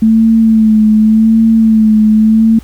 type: tone with vibrato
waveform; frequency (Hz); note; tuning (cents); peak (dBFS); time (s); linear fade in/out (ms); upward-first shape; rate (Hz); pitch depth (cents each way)
sine; 220; A3; 0; -4; 0.02-2.59; 5; sine; 0.87; 38
effects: added 60 Hz sine -31 dBFS peak until 2.63 s + pink hiss -42 dBFS RMS until 2.63 s